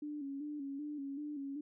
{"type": "tone with vibrato", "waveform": "sine", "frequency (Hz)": 286.6, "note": "D4", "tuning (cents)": -42, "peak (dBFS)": -39, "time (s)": [0.02, 1.61], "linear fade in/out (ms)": 5, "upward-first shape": "square", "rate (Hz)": 2.6, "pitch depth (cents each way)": 61, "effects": []}